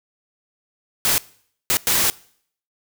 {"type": "noise bursts at uneven times", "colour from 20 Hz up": "white", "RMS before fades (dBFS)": -18, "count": 3, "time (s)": [[1.05, 1.18], [1.7, 1.77], [1.87, 2.1]], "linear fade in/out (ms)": 0, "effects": ["noise-tail reverb RT60 0.6 s tail -22 dB re dry"]}